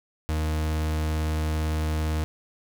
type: tone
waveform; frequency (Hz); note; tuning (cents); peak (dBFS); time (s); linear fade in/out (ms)
40% pulse; 77.78; D#2; 0; -23; 0.29-2.24; 0
effects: none